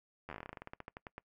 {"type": "slowing click train", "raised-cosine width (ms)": 0.5, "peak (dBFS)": -29, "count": 21, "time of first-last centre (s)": [0.29, 1.18], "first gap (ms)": 11, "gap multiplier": 1.13, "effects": ["noise-tail reverb RT60 0.1 s tail -23 dB re dry"]}